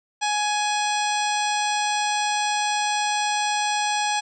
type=harmonic tone with a mistuned harmonic; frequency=836 Hz; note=G#5; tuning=11 cents sharp; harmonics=1 / 2 / 3 / 4 / 5 / 6 / 7 / 9 / 10; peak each=-23 / -31 / -30 / -31 / -34 / -37 / -33 / -35 / -39 dBFS; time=0.21-4.21 s; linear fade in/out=20 ms; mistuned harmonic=10; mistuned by=-20 cents; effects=none